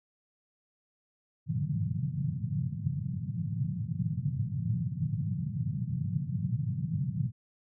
white band-pass noise, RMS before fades -32 dBFS, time 1.46-7.32 s, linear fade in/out 50 ms, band 100 to 170 Hz, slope 48 dB/octave, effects none

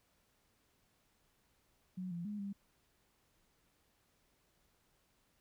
sine tone with pitch steps, 183.9 / 171.8 / 207.8 / 199.2 Hz, F#3 / F3 / G#3 / G3, -10 / -28 / +1 / +28 cents, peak -39 dBFS, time 1.97-2.53 s, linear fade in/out 10 ms, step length 140 ms, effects pink hiss -75 dBFS RMS until 5.4 s

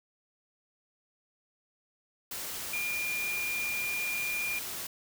sine tone in noise, 2408 Hz, D7, 43 cents sharp, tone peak -31 dBFS, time 2.73-4.59 s, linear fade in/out 5 ms, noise white, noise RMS -38 dBFS, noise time 2.31-4.87 s, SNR +4 dB, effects none

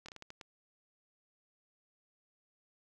slowing click train, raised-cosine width 0.2 ms, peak -30 dBFS, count 7, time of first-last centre 0.06-0.412 s, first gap 25 ms, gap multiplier 1.34, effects none

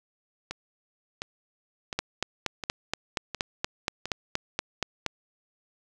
two click trains, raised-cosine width 0.2 ms, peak -16 / -9 dBFS, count 6 / 14, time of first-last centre 0.51-4.056 / 1.99-5.063 s, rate 1.41 / 4.23 Hz, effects none

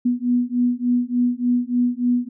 sine beating tone pair, 243.1 / 246.5 Hz, B3 / B3, -27 / -3 cents, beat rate 3.4 Hz, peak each -20 / -20 dBFS, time 0.05-2.29 s, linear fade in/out 10 ms, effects none

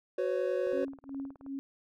triangle chord, F# suspended fourth, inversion none, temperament equal with one note detuned, 370 / 504 / 554.4 Hz, F#4 / B4 / C#5, 0 / +35 / 0 cents, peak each -31 dBFS, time 0.18-0.85 s, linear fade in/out 5 ms
click train, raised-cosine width 1 ms, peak -38 dBFS, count 16, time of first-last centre 0.67-1.464 s, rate 18.9 Hz
sine tone with tremolo, 273.5 Hz, C#4, 23 cents flat, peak -34 dBFS, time 0.73-1.59 s, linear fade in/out 0 ms, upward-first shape sine, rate 2.7 Hz, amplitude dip 100%
effects none

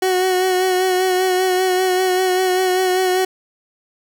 30% pulse tone with vibrato, 370 Hz, F#4, in tune, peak -12 dBFS, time 0.02-3.25 s, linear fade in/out 5 ms, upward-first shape sine, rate 5.1 Hz, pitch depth 27 cents each way, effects none

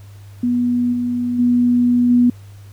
sine tone with level steps, 243.7 Hz, B3, 23 cents flat, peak -14 / -17 / -11 / -9 dBFS, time 0.43-2.3 s, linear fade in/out 5 ms, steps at 0.92 / 1.38 / 2.09 s, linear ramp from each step 20 ms, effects added 100 Hz sine -36 dBFS peak until 2.72 s + pink hiss -51 dBFS RMS until 2.72 s

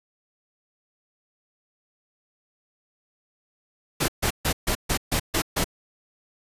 pink noise bursts, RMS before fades -23 dBFS, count 8, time 4-5.644 s, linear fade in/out 10 ms, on 83 ms, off 140 ms, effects resampled to 32000 Hz

